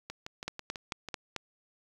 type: two click trains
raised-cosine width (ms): 0.2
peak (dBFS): -17 / -22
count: 5 / 7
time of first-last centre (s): 0.48-1.363 / 0.1-1.087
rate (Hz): 4.53 / 6.08
effects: 9-bit